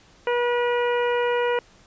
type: harmonic tone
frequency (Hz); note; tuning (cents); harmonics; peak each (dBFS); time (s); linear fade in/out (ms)
483.4; B4; -37; 1 / 2 / 3 / 4 / 5 / 6; -21 / -27 / -31 / -33 / -35 / -37; 0.27-1.59; 2
effects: pink hiss -54 dBFS RMS until 1.86 s + resampled to 16000 Hz